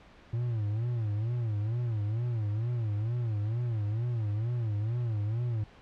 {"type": "tone with vibrato", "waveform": "triangle", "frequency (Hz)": 112.1, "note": "A2", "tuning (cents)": 33, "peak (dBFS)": -26, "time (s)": [0.33, 5.64], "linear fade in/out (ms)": 5, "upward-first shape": "sine", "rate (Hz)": 2.2, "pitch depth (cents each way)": 150, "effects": ["pink hiss -55 dBFS RMS until 5.81 s", "low-pass 3000 Hz 12 dB/octave"]}